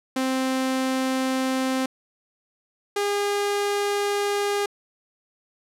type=tone pair in turn; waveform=sawtooth; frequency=261.6 / 406.7 Hz; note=C4 / G#4; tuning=0 / -36 cents; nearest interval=minor sixth; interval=764 cents; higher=second; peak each=-18 dBFS; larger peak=neither; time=0.16-1.86 / 2.96-4.66 s; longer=neither; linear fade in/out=5 ms; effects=low-pass 12000 Hz 12 dB/octave